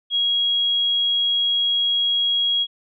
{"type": "tone", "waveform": "sine", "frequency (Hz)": 3300, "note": "G#7", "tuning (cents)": -12, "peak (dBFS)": -17, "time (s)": [0.1, 2.67], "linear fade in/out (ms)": 50, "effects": []}